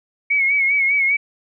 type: tone with vibrato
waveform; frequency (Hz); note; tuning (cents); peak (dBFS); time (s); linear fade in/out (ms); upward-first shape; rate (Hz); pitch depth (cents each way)
sine; 2217; C#7; 0; -14; 0.3-1.17; 10; sine; 5; 59
effects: none